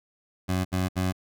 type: tone bursts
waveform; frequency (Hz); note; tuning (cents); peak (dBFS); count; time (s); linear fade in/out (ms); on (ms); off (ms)
20% pulse; 92.5; F#2; 0; -19; 3; 0.48-1.126; 20; 170; 68
effects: none